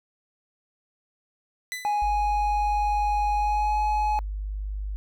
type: tone with exponential decay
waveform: sawtooth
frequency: 2000 Hz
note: B6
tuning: 21 cents sharp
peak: -24 dBFS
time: 1.72-2.11 s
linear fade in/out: 0 ms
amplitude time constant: 83 ms
type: tone with pitch glide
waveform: triangle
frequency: 830.6 to 845.1 Hz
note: G#5 to G#5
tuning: 0 to +30 cents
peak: -20 dBFS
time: 1.85-4.19 s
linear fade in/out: 0 ms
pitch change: +30 cents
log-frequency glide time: 3.36-3.78 s
type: tone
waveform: sine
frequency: 50.3 Hz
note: G1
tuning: 45 cents sharp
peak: -28 dBFS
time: 2.02-4.96 s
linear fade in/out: 0 ms
effects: none